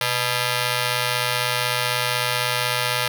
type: ring-modulated tone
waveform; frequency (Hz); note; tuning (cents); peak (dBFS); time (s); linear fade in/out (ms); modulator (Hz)
5% pulse; 370; F#4; 0; -6; 0.01-3.08; 2; 243
effects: none